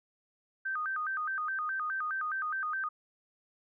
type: tone with vibrato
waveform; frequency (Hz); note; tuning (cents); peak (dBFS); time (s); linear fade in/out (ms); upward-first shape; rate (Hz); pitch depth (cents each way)
sine; 1387; F6; -12; -31; 0.65-2.89; 10; square; 4.8; 200
effects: none